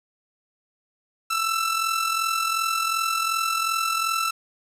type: tone with amplitude modulation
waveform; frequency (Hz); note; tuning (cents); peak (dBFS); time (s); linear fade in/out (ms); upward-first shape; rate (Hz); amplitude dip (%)
sawtooth; 1330; E6; +15; -16; 1.3-4.31; 10; sine; 42.7; 55
effects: resampled to 32000 Hz + 8-bit